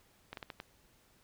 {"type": "slowing click train", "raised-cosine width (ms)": 0.3, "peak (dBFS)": -26, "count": 5, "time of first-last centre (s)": [0.33, 0.601], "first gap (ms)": 42, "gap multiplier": 1.33, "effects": ["pink hiss -67 dBFS RMS until 1.23 s"]}